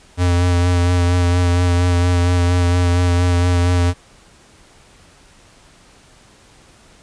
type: tone with vibrato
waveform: square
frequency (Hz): 88.3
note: F2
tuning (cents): +20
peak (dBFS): -13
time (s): 0.17-3.94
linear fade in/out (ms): 50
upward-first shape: sine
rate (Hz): 4.3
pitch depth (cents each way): 22
effects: pink hiss -48 dBFS RMS until 7.02 s + resampled to 22050 Hz